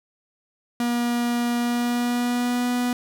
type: tone with pitch glide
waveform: 45% pulse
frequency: 239.4 to 245.4 Hz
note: A#3 to B3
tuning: +46 to -11 cents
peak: -21 dBFS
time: 0.8-2.93 s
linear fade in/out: 2 ms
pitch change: +43 cents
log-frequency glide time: 1.58-2.7 s
effects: none